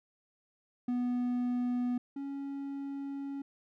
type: tone pair in turn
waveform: triangle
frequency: 245.9 / 277.9 Hz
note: B3 / C#4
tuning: -7 / +4 cents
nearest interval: major second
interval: 211 cents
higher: second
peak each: -27 / -34 dBFS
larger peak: first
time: 0.88-1.98 / 2.16-3.42 s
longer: second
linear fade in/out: 5 ms
effects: none